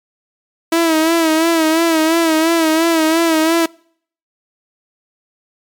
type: tone with vibrato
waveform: sawtooth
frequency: 324.7 Hz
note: E4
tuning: 26 cents flat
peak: -7 dBFS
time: 0.72-3.66 s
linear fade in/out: 5 ms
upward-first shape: sine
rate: 2.9 Hz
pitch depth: 59 cents each way
effects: noise-tail reverb RT60 0.6 s tail -26 dB re dry + MP3 96 kbps